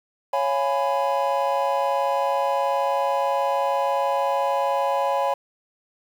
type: chord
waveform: triangle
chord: C# dominant seventh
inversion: none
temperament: just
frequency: 554.4 / 693 / 831.5 / 997.9 Hz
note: C#5 / E#5 / G#5 / B5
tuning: 0 / -14 / +2 / +18 cents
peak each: -22 / -27 / -23 / -24 dBFS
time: 0.33-5.34 s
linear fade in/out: 5 ms
effects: 8-bit